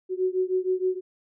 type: beating tone pair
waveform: sine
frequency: 368.3 / 374.7 Hz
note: F#4 / F#4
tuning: -8 / +22 cents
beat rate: 6.4 Hz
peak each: -25 / -26 dBFS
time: 0.09-1.01 s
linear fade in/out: 50 ms
effects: none